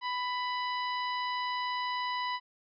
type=harmonic tone; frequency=993 Hz; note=B5; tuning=9 cents sharp; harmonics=1 / 2 / 3 / 4 / 5; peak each=-32 / -38 / -42 / -44 / -46 dBFS; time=0.01-2.4 s; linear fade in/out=50 ms; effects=none